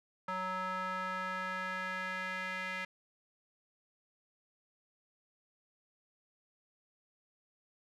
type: tone with band-pass filter sweep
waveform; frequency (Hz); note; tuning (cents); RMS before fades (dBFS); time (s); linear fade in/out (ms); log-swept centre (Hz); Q
square; 185.7; F#3; +7; -38; 0.28-2.85; 5; 1200 to 2000; 2.8
effects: none